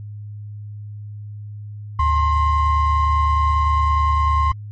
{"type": "ring-modulated tone", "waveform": "triangle", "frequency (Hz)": 493.9, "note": "B4", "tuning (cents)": 0, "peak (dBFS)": -9, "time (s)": [1.99, 4.52], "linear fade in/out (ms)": 5, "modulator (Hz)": 568, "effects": ["added 104 Hz sine -30 dBFS peak until 4.71 s", "MP3 32 kbps"]}